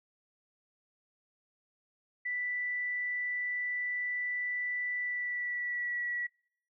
sine tone with pitch glide, 1975.5 to 1937.1 Hz, B6 to B6, 0 to -34 cents, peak -32 dBFS, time 2.25-6.27 s, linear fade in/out 10 ms, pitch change -34 cents, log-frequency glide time 4.97-6.02 s, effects noise-tail reverb RT60 0.6 s tail -24 dB re dry

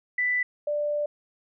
sine tone pair in turn, 1985 / 590.1 Hz, B6 / D5, +8 / +8 cents, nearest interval octave + major sixth, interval 2100 cents, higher first, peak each -22 / -24 dBFS, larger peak first, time 0.18-0.43 / 0.67-1.06 s, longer second, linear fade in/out 5 ms, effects none

